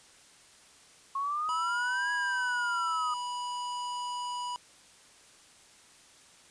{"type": "exponential two-way sweep", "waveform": "sine", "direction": "up then down", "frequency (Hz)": [1086, 1661.2, 1235], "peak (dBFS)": -29, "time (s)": [1.15, 3.14], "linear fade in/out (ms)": 5, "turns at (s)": 2.12}
{"type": "tone", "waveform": "square", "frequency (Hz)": 980, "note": "B5", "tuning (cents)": -14, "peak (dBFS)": -34, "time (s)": [1.49, 4.56], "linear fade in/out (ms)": 0}
{"effects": ["white hiss -57 dBFS RMS until 6.5 s", "resampled to 22050 Hz"]}